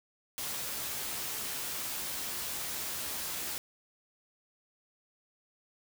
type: noise with comb filter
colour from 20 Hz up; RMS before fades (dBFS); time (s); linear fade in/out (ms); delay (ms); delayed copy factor
white; -37; 0.38-3.58; 0; 14; +0.5
effects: none